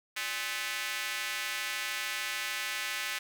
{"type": "tone with high-pass filter", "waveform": "square", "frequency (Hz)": 116.54, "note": "A#2", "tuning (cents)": 0, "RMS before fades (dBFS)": -35, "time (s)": [0.16, 3.19], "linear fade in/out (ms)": 10, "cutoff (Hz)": 2000, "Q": 1.6, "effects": []}